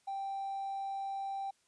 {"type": "tone with hard clipping", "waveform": "triangle", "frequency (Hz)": 784, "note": "G5", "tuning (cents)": 0, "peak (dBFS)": -36, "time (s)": [0.07, 1.51], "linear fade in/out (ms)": 10, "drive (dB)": 4, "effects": ["white hiss -72 dBFS RMS until 1.67 s", "resampled to 22050 Hz"]}